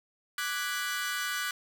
sawtooth chord, G# half-diminished seventh, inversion second, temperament equal, 1174.7 / 1480 / 1661.2 / 1975.5 Hz, D6 / F#6 / G#6 / B6, 0 / 0 / 0 / 0 cents, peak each -34 / -30 / -35 / -35 dBFS, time 0.38-1.51 s, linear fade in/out 2 ms, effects none

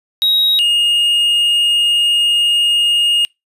triangle tone pair in turn, 3803 / 2849 Hz, A#7 / F7, +34 / +34 cents, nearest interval perfect fourth, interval 500 cents, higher first, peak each -9 dBFS, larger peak neither, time 0.22-0.59 / 0.59-3.25 s, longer second, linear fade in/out 0 ms, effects noise-tail reverb RT60 0.2 s tail -26 dB re dry + resampled to 32000 Hz

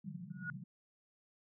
white band-pass noise, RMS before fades -47 dBFS, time 0.04-0.64 s, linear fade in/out 5 ms, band 130 to 200 Hz, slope 96 dB/octave
sine tone with exponential growth, 1450 Hz, F#6, 35 cents flat, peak -35 dBFS, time 0.3-0.5 s, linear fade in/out 1 ms, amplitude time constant 42 ms
effects none

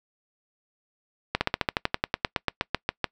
slowing click train, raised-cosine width 0.3 ms, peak -6 dBFS, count 18, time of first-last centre 1.35-3.043 s, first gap 60 ms, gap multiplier 1.06, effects noise-tail reverb RT60 0.1 s tail -25 dB re dry

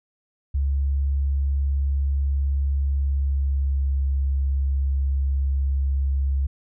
sine tone with pitch glide, 69.3 to 68.27 Hz, C#2 to C#2, 0 to -26 cents, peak -19 dBFS, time 0.54-6.47 s, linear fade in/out 10 ms, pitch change -26 cents, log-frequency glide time 2.97-3.99 s, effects none

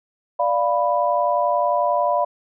sine chord, B diminished, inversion first, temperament equal, 587.3 / 698.5 / 987.8 Hz, D5 / F5 / B5, 0 / 0 / 0 cents, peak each -21 dBFS, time 0.39-2.25 s, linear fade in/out 10 ms, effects none

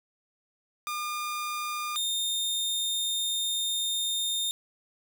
sawtooth tone pair in turn, 1209 / 3648 Hz, D6 / A#7, +50 / -38 cents, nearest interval octave + perfect fifth, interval 1912 cents, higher second, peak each -27 / -24 dBFS, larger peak second, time 0.87-1.96 / 1.96-4.51 s, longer second, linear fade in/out 0 ms, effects none

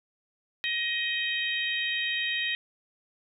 harmonic tone, 628 Hz, D#5, 16 cents sharp, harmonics 3 / 4 / 5 / 6, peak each -31 / -32 / -33 / -34 dBFS, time 0.64-2.55 s, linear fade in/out 0 ms, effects none

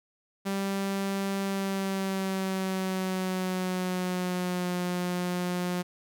sawtooth tone with pitch glide, 196 to 178.7 Hz, G3 to F3, 0 to +40 cents, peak -24 dBFS, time 0.45-5.83 s, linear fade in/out 20 ms, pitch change -160 cents, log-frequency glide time 1.42-4.76 s, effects none

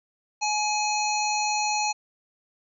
harmonic tone, 843 Hz, G#5, 26 cents sharp, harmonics 1 / 3 / 5 / 7 / 8, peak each -25 / -30 / -32 / -33 / -34 dBFS, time 0.41-1.93 s, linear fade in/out 20 ms, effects none

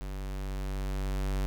square tone with level ramp, 48.22 Hz, G1, 28 cents flat, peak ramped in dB -36 to -28 dBFS, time 0.01-1.46 s, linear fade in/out 0 ms, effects none

